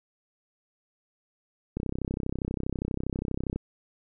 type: click train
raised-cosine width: 3 ms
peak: -17 dBFS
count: 59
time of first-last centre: 1.77-3.56 s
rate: 32.4 Hz
effects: none